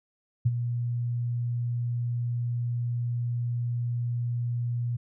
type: tone with ADSR envelope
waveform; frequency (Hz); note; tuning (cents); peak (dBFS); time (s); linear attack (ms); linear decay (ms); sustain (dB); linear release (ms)
sine; 120; B2; -49; -17; 0.45-4.97; 13; 36; -9; 12
effects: none